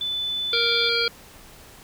sine tone, 3500 Hz, A7, 10 cents flat, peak -24 dBFS, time 0.01-0.89 s, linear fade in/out 2 ms
harmonic tone, 467.1 Hz, A#4, 3 cents sharp, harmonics 1 / 3 / 5 / 7 / 9 / 10, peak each -27 / -27 / -27 / -27 / -27 / -27 dBFS, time 0.53-1.08 s, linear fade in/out 2 ms
effects pink hiss -47 dBFS RMS until 1.83 s

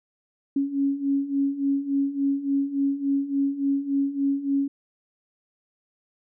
sine beating tone pair, 275.4 / 278.9 Hz, C#4 / C#4, -11 / +11 cents, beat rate 3.5 Hz, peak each -27 / -23 dBFS, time 0.56-4.68 s, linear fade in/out 5 ms, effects none

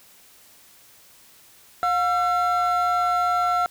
triangle tone pair together, 715 / 1351.2 Hz, F5 / E6, +41 / +42 cents, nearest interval major seventh, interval 1101 cents, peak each -19 dBFS, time 1.83-3.66 s, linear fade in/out 0 ms, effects tanh soft clip ceiling -12 dBFS + white hiss -52 dBFS RMS until 3.7 s

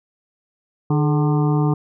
harmonic tone with a mistuned harmonic, 150.1 Hz, D3, 38 cents sharp, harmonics 1 / 2 / 3 / 5 / 6 / 7 / 8, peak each -16 / -22 / -26 / -30 / -32 / -33 / -34 dBFS, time 0.9-1.74 s, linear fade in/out 5 ms, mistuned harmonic 3, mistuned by -82 cents, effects none

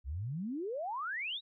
sine exponential sweep, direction up, 60.3 to 3951 Hz, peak -35 dBFS, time 0.04-1.41 s, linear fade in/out 50 ms, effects none

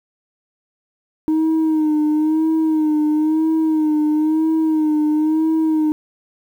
sine tone with vibrato, 311.1 Hz, D#4, in tune, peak -11 dBFS, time 1.28-5.92 s, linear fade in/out 0 ms, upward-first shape sine, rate 1 Hz, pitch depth 48 cents each way, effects tanh soft clip ceiling -13 dBFS + 8-bit

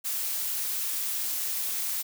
blue noise with amplitude modulation, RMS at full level -29 dBFS, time 0.04-2.03 s, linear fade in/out 20 ms, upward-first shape sine, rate 296 Hz, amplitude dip 30%, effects none

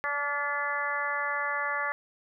harmonic tone with a mistuned harmonic, 288.5 Hz, D4, 31 cents flat, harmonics 2 / 3 / 4 / 5 / 6 / 7, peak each -38 / -37 / -33 / -36 / -32 / -36 dBFS, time 0.04-1.92 s, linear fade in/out 0 ms, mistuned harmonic 5, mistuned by -34 cents, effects none

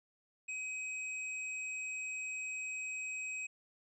square tone, 2530 Hz, D#7, 28 cents sharp, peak -39 dBFS, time 0.48-3.47 s, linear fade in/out 10 ms, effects resampled to 22050 Hz

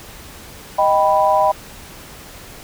sine chord, Eb augmented, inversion none, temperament equal, 622.3 / 784 / 987.8 Hz, Eb5 / G5 / B5, 0 / 0 / 0 cents, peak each -16 dBFS, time 0.78-1.52 s, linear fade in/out 10 ms, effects pink hiss -38 dBFS RMS until 2.63 s

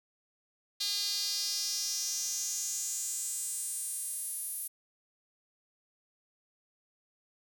sawtooth tone with high-pass filter sweep, 405.9 Hz, G#4, 40 cents flat, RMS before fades -35 dBFS, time 0.8-4.68 s, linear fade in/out 10 ms, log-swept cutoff 4200 to 11000 Hz, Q 4.4, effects none

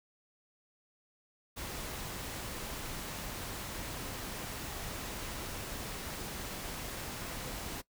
pink noise, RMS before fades -41 dBFS, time 1.56-7.82 s, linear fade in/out 20 ms, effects noise-tail reverb RT60 0.1 s tail -20 dB re dry

